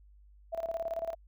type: tone with tremolo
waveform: sine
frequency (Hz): 663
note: E5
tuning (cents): +10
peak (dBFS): -30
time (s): 0.52-1.15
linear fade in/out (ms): 20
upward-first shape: square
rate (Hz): 18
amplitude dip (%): 75
effects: added 50 Hz sine -55 dBFS peak until 1.27 s